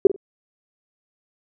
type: tone with echo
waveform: sine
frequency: 392 Hz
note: G4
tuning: in tune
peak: -5 dBFS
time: 0.05-0.07 s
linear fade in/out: 2 ms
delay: 46 ms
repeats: 2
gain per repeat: -15 dB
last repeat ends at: 0.162 s
effects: none